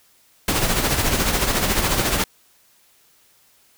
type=noise with tremolo; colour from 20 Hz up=pink; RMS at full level=-18 dBFS; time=0.48-2.24 s; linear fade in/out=2 ms; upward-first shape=sine; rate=14 Hz; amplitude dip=50%; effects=white hiss -57 dBFS RMS until 3.77 s